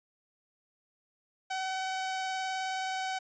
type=tone with vibrato; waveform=sawtooth; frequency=757 Hz; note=F#5; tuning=39 cents sharp; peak=-28 dBFS; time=1.5-3.19 s; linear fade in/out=10 ms; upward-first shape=square; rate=19 Hz; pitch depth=8 cents each way; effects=resampled to 16000 Hz